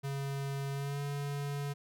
square tone with pitch glide, 138.59 to 142.57 Hz, C#3 to C#3, 0 to +49 cents, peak -35 dBFS, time 0.03-1.74 s, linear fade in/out 20 ms, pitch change +49 cents, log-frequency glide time 0.72-1.01 s, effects none

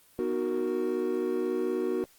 triangle chord, B major seventh, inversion none, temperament equal, 246.9 / 311.1 / 370 / 466.2 Hz, B3 / D#4 / F#4 / A#4, 0 / 0 / 0 / 0 cents, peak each -33 / -33 / -27 / -32 dBFS, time 0.19-2.04 s, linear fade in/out 0 ms, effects white hiss -60 dBFS RMS until 2.18 s + Opus 24 kbps

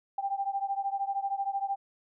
sine beating tone pair, 786 / 799 Hz, G5 / G5, +4 / +33 cents, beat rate 13 Hz, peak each -31 / -33 dBFS, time 0.18-1.76 s, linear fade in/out 5 ms, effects none

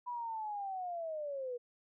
sine linear sweep, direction down, 987.8 to 477.2 Hz, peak -37 dBFS, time 0.06-1.58 s, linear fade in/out 20 ms, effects none

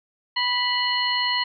harmonic tone with a mistuned harmonic, 985 Hz, B5, 5 cents flat, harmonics 1 / 2 / 3 / 4, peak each -26 / -26 / -26 / -26 dBFS, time 0.36-1.44 s, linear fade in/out 10 ms, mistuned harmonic 4, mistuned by +120 cents, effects none

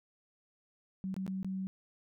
sine tone with dropouts, 189.9 Hz, F#3, 45 cents sharp, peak -34 dBFS, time 1.04-1.67 s, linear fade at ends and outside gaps 0 ms, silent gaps 1.142-1.165 / 1.265-1.278 / 1.43-1.446 s, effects none

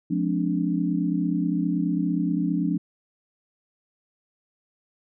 sine chord, D half-diminished seventh, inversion first, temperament just, 176.2 / 211.4 / 264.3 / 293.7 Hz, F3 / Ab3 / C4 / D4, +16 / +31 / +18 / 0 cents, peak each -25 / -30 / -29 / -26 dBFS, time 0.1-2.78 s, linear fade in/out 10 ms, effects none

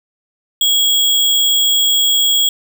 sine tone with sample-and-hold, 3322 Hz, G#7, in tune, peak -10 dBFS, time 0.61-2.49 s, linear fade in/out 2 ms, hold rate 11025 Hz, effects none

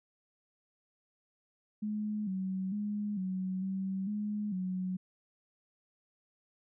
sine tone with pitch steps, 211.4 / 188.9 / 207.6 / 186.9 / 191.4 / 209 / 184.9 Hz, G#3 / F#3 / G#3 / F#3 / G3 / G#3 / F#3, +31 / +36 / 0 / +18 / -41 / +11 / -1 cents, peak -32 dBFS, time 1.82-4.97 s, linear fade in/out 10 ms, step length 450 ms, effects none

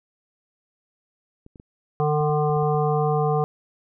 clicks, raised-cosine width 3 ms, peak -32 dBFS, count 9, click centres 1.464 / 1.558 / 1.599 / 2.209 / 2.297 / 2.498 / 2.567 / 2.63 / 2.747 s
harmonic tone, 150.1 Hz, D3, 38 cents sharp, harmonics 1 / 3 / 5 / 7 / 8, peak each -22 / -23 / -25 / -31 / -33 dBFS, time 2-3.44 s, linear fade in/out 0 ms
effects none

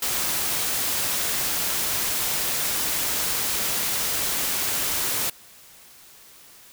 white noise, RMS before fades -25 dBFS, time 0.02-5.3 s, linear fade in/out 5 ms, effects white hiss -49 dBFS RMS until 6.72 s

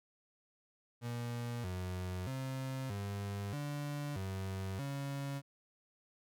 35% pulse tone with pitch steps, 119.3 / 91.4 / 132.2 / 100.4 / 145.5 / 95.6 / 139.4 Hz, A#2 / F#2 / C3 / G2 / D3 / G2 / C#3, +41 / -21 / +18 / +42 / -16 / -43 / +10 cents, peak -36 dBFS, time 1.01-5.42 s, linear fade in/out 50 ms, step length 630 ms, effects none

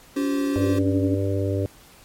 sine tone, 282.1 Hz, C#4, 30 cents sharp, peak -21 dBFS, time 0.16-1.15 s, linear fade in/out 10 ms
square chord, F suspended second, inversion none, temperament equal with one note detuned, 349.2 / 384.6 / 523.3 Hz, F4 / G4 / C5, 0 / -33 / 0 cents, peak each -35 / -31 / -35 dBFS, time 0.16-0.79 s, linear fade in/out 5 ms
harmonic tone, 98 Hz, G2, in tune, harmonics 1 / 3 / 4 / 5 / 6, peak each -23 / -28 / -29 / -30 / -31 dBFS, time 0.56-1.66 s, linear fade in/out 0 ms
effects pink hiss -50 dBFS RMS until 2.04 s + MP3 64 kbps

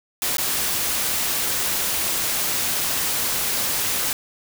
white noise with dropouts, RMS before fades -23 dBFS, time 0.22-4.13 s, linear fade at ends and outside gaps 1 ms, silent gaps 0.37-0.382 s, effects none

